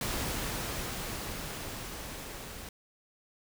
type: noise with level ramp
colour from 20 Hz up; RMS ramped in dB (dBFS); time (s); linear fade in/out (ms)
pink; -33 to -44; 0.01-2.69; 2
effects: none